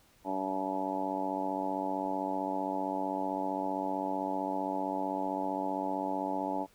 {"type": "harmonic tone", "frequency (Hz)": 95.5, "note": "G2", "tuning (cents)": -45, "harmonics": [2, 3, 4, 5, 6, 7, 8, 9, 10], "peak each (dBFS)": [-44, -36, -44, -45, -40, -39, -45, -35, -45], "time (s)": [0.24, 6.67], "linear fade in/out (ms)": 50, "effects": ["pink hiss -64 dBFS RMS until 6.74 s"]}